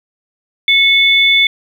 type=tone pair together; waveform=sine; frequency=2200 / 3492 Hz; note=C#7 / A7; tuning=-14 / -14 cents; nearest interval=minor sixth; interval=800 cents; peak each=-10 dBFS; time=0.68-1.47 s; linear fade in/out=2 ms; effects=7-bit